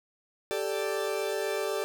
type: chord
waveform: 40% pulse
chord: G suspended second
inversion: none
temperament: equal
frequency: 392 / 440 / 587.3 Hz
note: G4 / A4 / D5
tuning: 0 / 0 / 0 cents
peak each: -32 / -32 / -33 dBFS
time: 0.51-1.84 s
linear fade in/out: 0 ms
effects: none